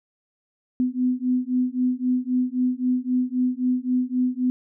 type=beating tone pair; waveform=sine; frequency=250 / 253.8 Hz; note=B3 / B3; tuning=+21 / +47 cents; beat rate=3.8 Hz; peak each=-23 dBFS; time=0.8-4.5 s; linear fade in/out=0 ms; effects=none